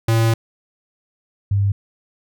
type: tone pair in turn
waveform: square / sine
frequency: 113.6 / 99.9 Hz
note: A#2 / G2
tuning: -44 / +33 cents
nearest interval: major second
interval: 223 cents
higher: first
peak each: -14 dBFS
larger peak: neither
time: 0.08-0.34 / 1.51-1.72 s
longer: first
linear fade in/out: 5 ms
effects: none